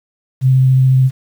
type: tone with vibrato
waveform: sine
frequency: 130.7 Hz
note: C3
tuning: 1 cent flat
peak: -7 dBFS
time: 0.41-1.11 s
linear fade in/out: 50 ms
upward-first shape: sine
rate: 14 Hz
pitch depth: 12 cents each way
effects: 7-bit